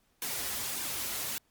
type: noise with flanger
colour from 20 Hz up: white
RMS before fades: -35 dBFS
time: 0.22-1.38 s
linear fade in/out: 0 ms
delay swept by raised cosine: 1.5 to 6.7 ms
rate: 1.7 Hz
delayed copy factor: -0.65
effects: pink hiss -71 dBFS RMS until 1.5 s + MP3 96 kbps